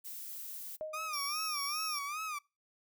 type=noise; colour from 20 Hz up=violet; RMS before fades=-44 dBFS; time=0.04-0.77 s; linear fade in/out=20 ms
type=tone with exponential decay; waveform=sine; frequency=622 Hz; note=D#5; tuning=1 cent flat; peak=-34 dBFS; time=0.81-1.32 s; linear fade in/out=0 ms; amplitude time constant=110 ms
type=tone with vibrato; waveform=30% pulse; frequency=1206 Hz; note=D6; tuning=46 cents sharp; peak=-34 dBFS; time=0.93-2.39 s; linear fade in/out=10 ms; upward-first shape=sine; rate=2.5 Hz; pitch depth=120 cents each way
type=tone; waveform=sawtooth; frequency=5530 Hz; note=F8; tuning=18 cents flat; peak=-34 dBFS; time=1.13-1.99 s; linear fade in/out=5 ms
effects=noise-tail reverb RT60 0.3 s tail -26 dB re dry